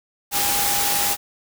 sine tone in noise, 811 Hz, G#5, 41 cents flat, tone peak -27 dBFS, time 0.31-1.17 s, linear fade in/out 50 ms, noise white, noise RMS -21 dBFS, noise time 0.31-1.17 s, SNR -9 dB, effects none

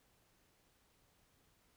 silence, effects pink hiss -73 dBFS RMS until 1.76 s

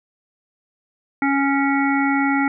harmonic tone, 277.3 Hz, C#4, 1 cent sharp, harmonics 1 / 3 / 5 / 7 / 8, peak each -18 / -23 / -25 / -26 / -27 dBFS, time 1.22-2.48 s, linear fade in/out 2 ms, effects none

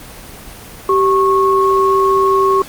sine tone pair together, 387.5 / 1096 Hz, G4 / C#6, -20 / -20 cents, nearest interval octave + tritone, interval 1800 cents, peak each -12 dBFS, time 0.89-2.62 s, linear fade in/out 2 ms, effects pink hiss -34 dBFS RMS until 2.68 s + Opus 24 kbps

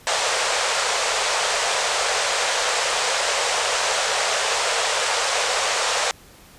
pink band-pass noise, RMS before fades -22 dBFS, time 0.07-6.11 s, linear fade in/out 0 ms, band 470 to 8600 Hz, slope 48 dB/octave, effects pink hiss -48 dBFS RMS until 6.58 s + resampled to 32000 Hz

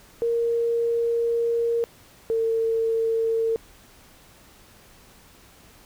sine tone pair in turn, 466.2 / 452.4 Hz, A#4 / A4, 0 / +48 cents, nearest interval minor second, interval 52 cents, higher first, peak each -20 dBFS, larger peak neither, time 0.22-1.84 / 2.3-3.56 s, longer first, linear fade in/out 0 ms, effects pink hiss -52 dBFS RMS until 5.85 s

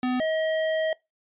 square tone pair in turn, 252 / 635 Hz, B3 / D#5, +35 / +35 cents, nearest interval octave + major third, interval 1600 cents, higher second, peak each -24 dBFS, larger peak neither, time 0.03-0.2 / 0.2-0.93 s, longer second, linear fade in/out 2 ms, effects noise-tail reverb RT60 0.2 s tail -22 dB re dry + resampled to 8000 Hz

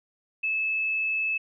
sine tone, 2608 Hz, E7, 19 cents flat, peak -24 dBFS, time 0.43-1.38 s, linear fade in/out 10 ms, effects none

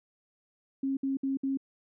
sine tone bursts, 270.6 Hz, C#4, 42 cents flat, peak -27 dBFS, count 4, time 0.83-1.573 s, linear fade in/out 5 ms, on 140 ms, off 61 ms, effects none

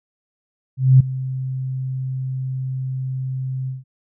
sine tone with ADSR envelope, 130.81 Hz, C3, in tune, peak -5 dBFS, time 0.77-3.84 s, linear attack 230 ms, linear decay 8 ms, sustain -17 dB, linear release 160 ms, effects none

